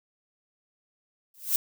violet noise with exponential growth, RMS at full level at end -20 dBFS, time 1.34-1.56 s, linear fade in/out 2 ms, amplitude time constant 47 ms, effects none

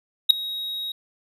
triangle tone with ADSR envelope, 3792 Hz, A#7, 29 cents sharp, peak -4 dBFS, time 0.29-0.92 s, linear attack 15 ms, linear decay 3 ms, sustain -22 dB, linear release 4 ms, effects none

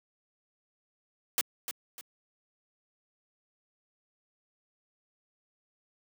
white noise with echo, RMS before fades -27 dBFS, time 1.38-1.41 s, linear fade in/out 0 ms, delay 300 ms, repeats 2, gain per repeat -9 dB, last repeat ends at 2.01 s, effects high-pass 200 Hz 12 dB/octave

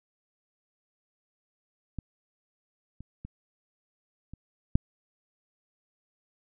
clicks, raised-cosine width 5 ms, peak -22 / -30 / -27 / -30 / -8 dBFS, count 5, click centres 1.987 / 3.006 / 3.25 / 4.336 / 4.755 s, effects none

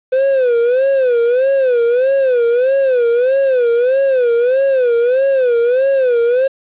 triangle tone with vibrato, 506 Hz, B4, 42 cents sharp, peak -8 dBFS, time 0.12-6.48 s, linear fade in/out 10 ms, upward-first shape sine, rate 1.6 Hz, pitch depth 140 cents each way, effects resampled to 8000 Hz + 7-bit

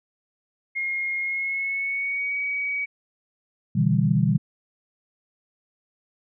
sine tone with pitch glide, 2143 to 2264 Hz, C7 to C#7, +41 to +36 cents, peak -24 dBFS, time 0.75-2.86 s, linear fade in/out 20 ms, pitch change +95 cents, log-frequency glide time 1.18-2.38 s
sine chord, E minor seventh, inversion second, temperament just, 123.61 / 148.33 / 164.81 / 197.78 Hz, B2 / D3 / E3 / G3, +2 / +18 / 0 / +16 cents, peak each -23 dBFS, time 3.75-4.38 s, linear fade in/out 10 ms
effects none

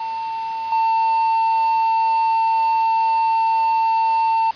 triangle tone with level steps, 899 Hz, A5, 37 cents sharp, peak -21 / -13 dBFS, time 0-4.51 s, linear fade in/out 5 ms, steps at 0.72 s, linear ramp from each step 2 ms, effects white hiss -39 dBFS RMS until 4.55 s + resampled to 11025 Hz

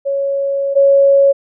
sine tone pair in turn, 554.4 / 554.4 Hz, C#5 / C#5, 0 / 0 cents, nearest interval unison, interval 0 cents, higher neither, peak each -14 / -6 dBFS, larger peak second, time 0.05-0.75 / 0.75-1.33 s, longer first, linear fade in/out 20 ms, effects none

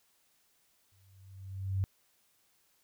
sine tone with exponential growth, 96.1 Hz, G2, 34 cents flat, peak -26 dBFS, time 0.92-1.84 s, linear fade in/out 0 ms, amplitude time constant 200 ms, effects white hiss -71 dBFS RMS until 2.83 s

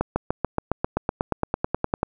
accelerating click train, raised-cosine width 1 ms, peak -7 dBFS, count 18, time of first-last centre 0.01-2.031 s, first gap 150 ms, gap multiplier 0.97, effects none

